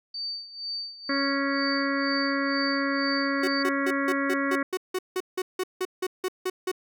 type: tone with tremolo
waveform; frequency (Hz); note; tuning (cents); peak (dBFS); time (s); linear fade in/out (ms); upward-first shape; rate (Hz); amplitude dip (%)
sine; 4597; D8; -38; -29; 0.14-3.63; 5; sine; 2.1; 80
type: harmonic tone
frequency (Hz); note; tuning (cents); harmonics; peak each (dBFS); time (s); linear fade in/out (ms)
277.2; C#4; 0; 1 / 2 / 4 / 5 / 6 / 7 / 8; -27 / -32 / -33 / -34 / -33 / -33 / -39; 1.09-4.63; 5
type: tone bursts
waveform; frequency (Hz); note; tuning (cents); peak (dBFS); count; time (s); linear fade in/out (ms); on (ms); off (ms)
45% pulse; 370.8; F#4; +4; -25; 16; 3.43-6.716; 5; 46; 170
effects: none